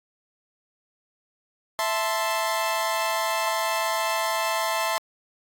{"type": "chord", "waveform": "sawtooth", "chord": "A minor", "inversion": "second", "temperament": "equal", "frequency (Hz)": [659.3, 880, 1046.5], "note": ["E5", "A5", "C6"], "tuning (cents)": [0, 0, 0], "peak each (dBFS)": -24, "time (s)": [1.79, 4.98], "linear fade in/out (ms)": 0, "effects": ["AAC 64 kbps"]}